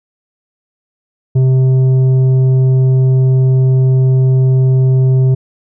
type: tone with tanh clipping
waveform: sine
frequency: 130.4 Hz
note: C3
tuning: 5 cents flat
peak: -8 dBFS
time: 1.35-5.35 s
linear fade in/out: 10 ms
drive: 7 dB
effects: none